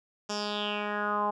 10% pulse tone with low-pass filter sweep, 207.7 Hz, G#3, in tune, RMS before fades -31 dBFS, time 0.29-1.31 s, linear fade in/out 10 ms, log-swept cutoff 6200 to 910 Hz, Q 5, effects none

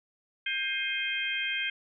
harmonic tone with a mistuned harmonic, 530 Hz, C5, 22 cents sharp, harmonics 3 / 4 / 5 / 6, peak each -34 / -34 / -34 / -34 dBFS, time 0.46-1.7 s, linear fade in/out 5 ms, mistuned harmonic 5, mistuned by -100 cents, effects none

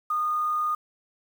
sine tone with quantisation, 1226 Hz, D#6, 26 cents flat, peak -23 dBFS, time 0.1-0.75 s, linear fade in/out 5 ms, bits 8, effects none

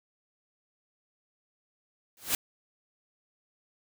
white noise with exponential growth, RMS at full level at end -23 dBFS, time 2.17-2.35 s, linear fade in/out 2 ms, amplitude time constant 39 ms, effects none

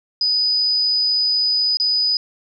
sine tone with dropouts, 4978 Hz, D#8, in tune, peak -15 dBFS, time 0.21-2.17 s, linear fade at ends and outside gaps 2 ms, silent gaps 1.771-1.799 s, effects none

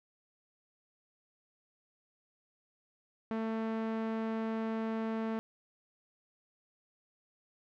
sawtooth tone with low-pass filter, 222.9 Hz, A3, 23 cents sharp, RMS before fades -35 dBFS, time 3.31-5.39 s, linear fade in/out 0 ms, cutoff 1800 Hz, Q 0.61, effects none

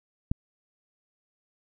click, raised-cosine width 5 ms, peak -13 dBFS, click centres 0.315 s, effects none

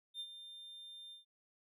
triangle tone with ADSR envelope, 3600 Hz, A7, 39 cents sharp, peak -38 dBFS, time 0.14-1.25 s, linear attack 60 ms, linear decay 60 ms, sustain -10 dB, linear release 130 ms, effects none

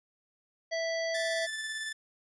harmonic tone, 658 Hz, E5, 3 cents flat, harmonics 1 / 3 / 5 / 7 / 9, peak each -31 / -36 / -46 / -41 / -46 dBFS, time 0.71-1.47 s, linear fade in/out 20 ms
sawtooth tone with tremolo, 1756 Hz, A6, 4 cents flat, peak -30 dBFS, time 1.14-1.93 s, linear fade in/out 10 ms, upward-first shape square, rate 18 Hz, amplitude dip 25%
effects resampled to 24000 Hz

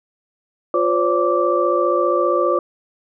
sine tone cluster, 352.6 / 516 / 571 / 1168 Hz, F4 / C5 / D5 / D6, +17 / -24 / -49 / -10 cents, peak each -20 dBFS, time 0.74-2.59 s, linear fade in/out 2 ms, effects none

